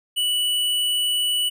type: tone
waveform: square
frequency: 2956 Hz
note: F#7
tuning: 2 cents flat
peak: -20 dBFS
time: 0.16-1.5 s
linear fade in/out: 20 ms
effects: none